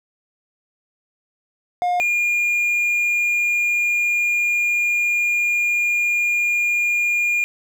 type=tone pair in turn; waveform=triangle; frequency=713 / 2419 Hz; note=F5 / D#7; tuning=+36 / -49 cents; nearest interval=octave + major sixth; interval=2115 cents; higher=second; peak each=-15 dBFS; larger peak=neither; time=1.82-2 / 2-7.44 s; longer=second; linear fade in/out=0 ms; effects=none